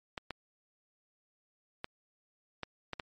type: clicks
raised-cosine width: 0.3 ms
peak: -21 dBFS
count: 6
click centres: 0.178 / 0.307 / 1.844 / 2.633 / 2.933 / 2.998 s
effects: MP3 48 kbps